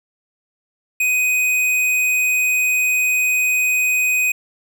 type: tone with tanh clipping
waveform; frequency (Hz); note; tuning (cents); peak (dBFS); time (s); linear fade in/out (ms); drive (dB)
sine; 2500; D#7; +8; -16; 1-4.32; 5; 18
effects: none